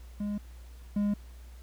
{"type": "tone pair in turn", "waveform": "triangle", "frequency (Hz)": [206, 205.1], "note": ["G#3", "G#3"], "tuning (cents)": [-14, -21], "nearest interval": "unison", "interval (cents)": 7, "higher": "first", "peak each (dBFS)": [-28, -23], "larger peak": "second", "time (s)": [[0.2, 0.38], [0.96, 1.14]], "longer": "neither", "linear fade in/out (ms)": 5, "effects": ["added 60 Hz sine -45 dBFS peak until 1.62 s", "pink hiss -60 dBFS RMS until 1.62 s"]}